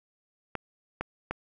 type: clicks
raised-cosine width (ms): 0.5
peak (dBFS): -16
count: 3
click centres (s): 0.553 / 1.01 / 1.31
effects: none